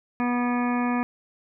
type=harmonic tone; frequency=243.9 Hz; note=B3; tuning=21 cents flat; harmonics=1 / 2 / 3 / 4 / 5 / 7 / 8 / 9 / 10; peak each=-23 / -36 / -32 / -32 / -34 / -36 / -48 / -39 / -40 dBFS; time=0.2-1.03 s; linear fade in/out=0 ms; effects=none